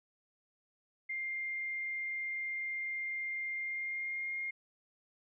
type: tone with pitch glide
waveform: sine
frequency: 2108 to 2129 Hz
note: C7 to C7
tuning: +12 to +30 cents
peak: -35 dBFS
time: 1.09-4.51 s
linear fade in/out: 10 ms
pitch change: +18 cents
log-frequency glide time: 3.55-4.38 s
effects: none